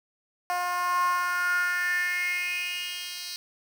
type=tone with high-pass filter sweep; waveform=10% pulse; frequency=356.5 Hz; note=F4; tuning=36 cents sharp; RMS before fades=-28 dBFS; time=0.5-3.36 s; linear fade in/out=0 ms; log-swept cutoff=790 to 3900 Hz; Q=6.6; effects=8-bit